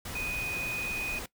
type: tone in noise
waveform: sine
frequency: 2489 Hz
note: D#7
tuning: in tune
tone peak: -32 dBFS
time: 0.15-1.19 s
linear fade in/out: 5 ms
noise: pink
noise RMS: -39 dBFS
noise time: 0.05-1.26 s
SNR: +4 dB
effects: noise-tail reverb RT60 0.1 s tail -19 dB re dry